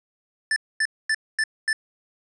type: tone bursts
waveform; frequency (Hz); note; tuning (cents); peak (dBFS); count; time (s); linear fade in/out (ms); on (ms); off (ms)
square; 1760; A6; 0; -20; 5; 0.51-1.73; 2; 52; 240
effects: resampled to 22050 Hz